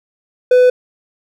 triangle tone, 500 Hz, B4, 21 cents sharp, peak -4 dBFS, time 0.51-0.7 s, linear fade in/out 5 ms, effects none

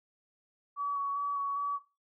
sine tone with vibrato, 1132 Hz, C#6, 36 cents sharp, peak -30 dBFS, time 0.76-1.8 s, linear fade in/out 50 ms, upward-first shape square, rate 2.5 Hz, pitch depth 14 cents each way, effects noise-tail reverb RT60 0.3 s tail -17 dB re dry

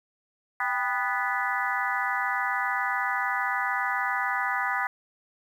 harmonic tone with a mistuned harmonic, 246.9 Hz, B3, in tune, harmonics 3 / 4 / 5 / 6 / 7 / 8, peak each -32 / -32 / -32 / -32 / -32 / -32 dBFS, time 0.6-4.87 s, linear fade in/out 2 ms, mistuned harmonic 3, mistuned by +100 cents, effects 9-bit

